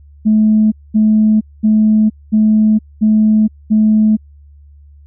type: tone bursts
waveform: sine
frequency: 215.8 Hz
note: A3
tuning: 33 cents flat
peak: -6 dBFS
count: 6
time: 0.25-4.17 s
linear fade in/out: 20 ms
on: 470 ms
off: 220 ms
effects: tanh soft clip ceiling -2 dBFS + added 72 Hz sine -38 dBFS peak until 5.06 s